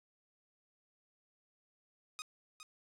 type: tone with echo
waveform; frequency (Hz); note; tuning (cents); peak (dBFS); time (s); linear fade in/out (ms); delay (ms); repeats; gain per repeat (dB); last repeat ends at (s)
10% pulse; 1247; D#6; +3; -33; 2.19-2.22; 0; 410; 1; -9; 2.63
effects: resampled to 32000 Hz + 11-bit